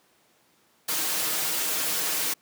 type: noise with comb filter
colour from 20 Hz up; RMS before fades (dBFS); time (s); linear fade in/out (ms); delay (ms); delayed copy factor
white; -27; 0.88-2.34; 10; 6.4; +0.65
effects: pink hiss -63 dBFS RMS until 2.41 s + high-pass 200 Hz 12 dB/octave